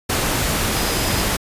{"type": "tone in noise", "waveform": "sine", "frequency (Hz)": 4997, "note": "D#8", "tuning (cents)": 7, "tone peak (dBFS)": -31, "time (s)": [0.75, 1.23], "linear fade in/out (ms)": 10, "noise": "pink", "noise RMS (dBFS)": -20, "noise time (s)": [0.09, 1.37], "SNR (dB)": -14, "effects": ["resampled to 32000 Hz"]}